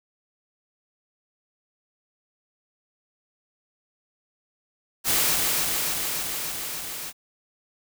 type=noise with echo; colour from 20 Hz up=white; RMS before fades=-22 dBFS; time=5.04-5.39 s; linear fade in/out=50 ms; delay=290 ms; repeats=6; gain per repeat=-2 dB; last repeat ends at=7.13 s; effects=none